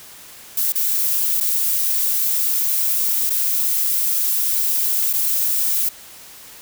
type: noise with dropouts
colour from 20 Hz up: violet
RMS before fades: -19 dBFS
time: 0.57-5.89 s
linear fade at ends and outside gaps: 5 ms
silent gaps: 0.723-0.753 / 1.403-1.407 / 3.296-3.303 / 5.13-5.135 s
effects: white hiss -41 dBFS RMS until 6.61 s